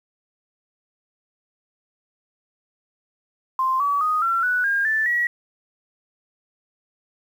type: tone with pitch steps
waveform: sine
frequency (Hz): 1046.5 / 1141.2 / 1244.5 / 1357.1 / 1480 / 1613.9 / 1760 / 1919.3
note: C6 / C#6 / D#6 / E6 / F#6 / G6 / A6 / B6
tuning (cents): 0 / +50 / 0 / +50 / 0 / +50 / 0 / -50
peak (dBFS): -18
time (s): 3.59-5.27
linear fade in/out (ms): 2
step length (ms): 210
effects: 8-bit